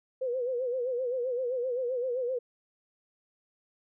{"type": "tone with vibrato", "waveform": "sine", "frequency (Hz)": 500, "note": "B4", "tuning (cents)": 21, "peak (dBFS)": -28, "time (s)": [0.21, 2.39], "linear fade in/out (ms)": 10, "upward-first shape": "sine", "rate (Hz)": 7.7, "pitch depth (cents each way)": 91, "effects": []}